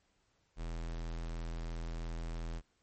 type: tone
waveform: square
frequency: 41.48 Hz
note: E1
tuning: 12 cents sharp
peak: -38 dBFS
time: 0.56-2.62 s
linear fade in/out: 50 ms
effects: pink hiss -75 dBFS RMS until 2.82 s + MP3 32 kbps